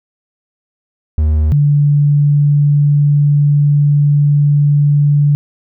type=tone pair in turn; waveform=triangle / sine; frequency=76.7 / 145.38 Hz; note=D#2 / D3; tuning=-24 / -17 cents; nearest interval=major seventh; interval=1107 cents; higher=second; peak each=-7 dBFS; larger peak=neither; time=1.18-1.52 / 1.52-5.35 s; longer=second; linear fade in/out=0 ms; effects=none